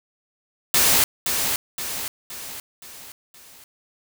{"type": "noise with echo", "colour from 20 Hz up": "white", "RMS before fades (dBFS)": -17, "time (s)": [0.74, 1.04], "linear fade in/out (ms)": 2, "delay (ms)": 520, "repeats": 5, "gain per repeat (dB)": -6, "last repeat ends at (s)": 3.64, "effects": []}